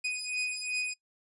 sawtooth beating tone pair, 2489 / 2491.7 Hz, D#7 / D#7, 0 / +2 cents, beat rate 2.7 Hz, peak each -31 dBFS, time 0.04-0.94 s, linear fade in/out 10 ms, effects noise-tail reverb RT60 0.1 s tail -22 dB re dry + resampled to 24000 Hz

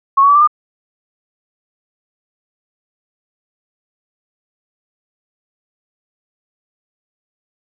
sine tone with pitch steps, 1095 / 1122.5 / 1150.8 / 1179.7 / 1209.4 Hz, C#6 / C#6 / D6 / D6 / D#6, -22 / +21 / -36 / +7 / -50 cents, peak -6 dBFS, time 0.17-0.475 s, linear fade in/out 10 ms, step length 61 ms, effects none

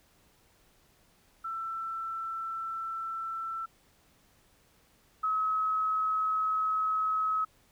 sine tone pair in turn, 1335 / 1281.8 Hz, E6 / E6, +22 / -49 cents, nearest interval minor second, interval 71 cents, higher first, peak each -33 / -26 dBFS, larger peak second, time 1.44-3.66 / 5.23-7.45 s, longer neither, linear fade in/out 10 ms, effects pink hiss -65 dBFS RMS until 7.71 s

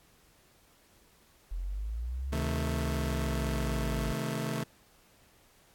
sine linear two-way sweep, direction up then down, 41.2 to 76.5 to 52.3 Hz, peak -32 dBFS, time 1.51-4.13 s, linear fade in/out 10 ms, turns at 2.54 s
sawtooth chord, A diminished, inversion first, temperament just, 132 / 158.4 / 220 Hz, C3 / Eb3 / A3, +16 / +31 / 0 cents, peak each -32 dBFS, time 2.32-4.64 s, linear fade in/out 10 ms
effects pink hiss -63 dBFS RMS until 5.74 s + AAC 64 kbps

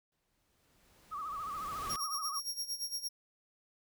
pink noise with exponential growth, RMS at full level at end -43 dBFS, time 0.12-1.96 s, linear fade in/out 1 ms, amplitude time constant 400 ms
sine tone with vibrato, 1200 Hz, D6, 37 cents sharp, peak -37 dBFS, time 1.11-2.4 s, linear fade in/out 20 ms, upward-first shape sine, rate 14 Hz, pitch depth 120 cents each way
sawtooth tone with tremolo, 5588 Hz, F8, in tune, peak -31 dBFS, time 1.89-3.09 s, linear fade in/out 20 ms, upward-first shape sine, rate 8.7 Hz, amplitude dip 80%
effects none

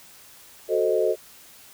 sine chord, F# diminished seventh, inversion none, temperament equal, 370 / 440 / 523.3 / 622.3 Hz, F#4 / A4 / C5 / Eb5, 0 / 0 / 0 / 0 cents, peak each -25 / -23 / -26 / -25 dBFS, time 0.68-1.16 s, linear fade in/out 50 ms, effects white hiss -49 dBFS RMS until 1.73 s

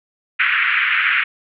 pink band-pass noise, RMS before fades -17 dBFS, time 0.39-1.24 s, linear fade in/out 10 ms, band 1400 to 2700 Hz, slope 48 dB/octave, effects none

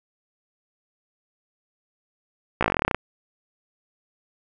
slowing click train, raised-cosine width 0.5 ms, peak -5 dBFS, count 15, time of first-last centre 2.61-2.946 s, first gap 16 ms, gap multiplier 1.06, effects none

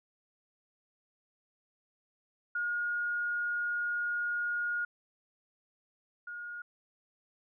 sine tone pair in turn, 1432 / 1432 Hz, F6 / F6, +43 / +43 cents, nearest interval unison, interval 0 cents, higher neither, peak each -30 / -39 dBFS, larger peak first, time 2.55-4.85 / 6.27-6.62 s, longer first, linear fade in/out 5 ms, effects none

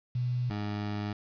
sine / 20% pulse tone pair in turn, 123.47 / 103.83 Hz, B2 / G#2, 0 / 0 cents, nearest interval minor third, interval 300 cents, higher first, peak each -27 dBFS, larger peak neither, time 0.15-0.5 / 0.5-1.13 s, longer second, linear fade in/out 5 ms, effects resampled to 11025 Hz + 9-bit

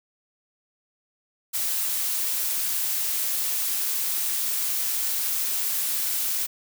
blue noise, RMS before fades -26 dBFS, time 1.53-6.47 s, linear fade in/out 20 ms, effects none

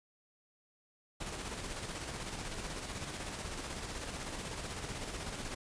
pink noise with tremolo, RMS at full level -40 dBFS, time 1.2-5.55 s, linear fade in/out 10 ms, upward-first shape square, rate 16 Hz, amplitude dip 35%, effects resampled to 22050 Hz

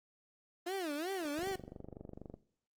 30% pulse tone with vibrato, 335.5 Hz, E4, 31 cents sharp, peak -33 dBFS, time 0.66-1.56 s, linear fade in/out 10 ms, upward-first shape sine, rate 2.7 Hz, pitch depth 270 cents each way
click train, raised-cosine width 2 ms, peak -33 dBFS, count 24, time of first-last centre 1.39-2.34 s, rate 24.2 Hz
effects noise-tail reverb RT60 0.5 s tail -18 dB re dry + Opus 24 kbps

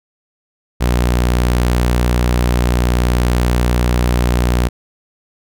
sawtooth tone, 60.6 Hz, B1, 32 cents flat, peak -8 dBFS, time 0.8-4.69 s, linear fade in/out 20 ms, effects none

